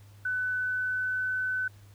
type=tone with pitch glide; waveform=sine; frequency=1500 to 1510.4 Hz; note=F#6 to F#6; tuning=+23 to +35 cents; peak=-27 dBFS; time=0.25-1.68 s; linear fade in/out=5 ms; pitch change=+12 cents; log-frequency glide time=0.45-1.35 s; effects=added 101 Hz sine -50 dBFS peak until 1.94 s + pink hiss -61 dBFS RMS until 1.94 s